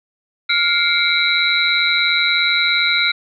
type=tone cluster; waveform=sine; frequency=1405 / 2122 / 2295 / 3848 / 4005 Hz; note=F6 / C7 / D7 / B7 / B7; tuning=+10 / +24 / -40 / -46 / +23 cents; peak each=-20 dBFS; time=0.49-3.12 s; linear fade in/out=10 ms; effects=none